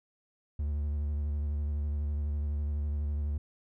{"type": "tone with vibrato", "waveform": "triangle", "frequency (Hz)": 73.42, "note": "D2", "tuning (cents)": 0, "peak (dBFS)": -27, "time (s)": [0.59, 3.38], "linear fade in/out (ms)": 5, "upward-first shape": "square", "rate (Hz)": 12, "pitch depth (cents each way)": 28, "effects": []}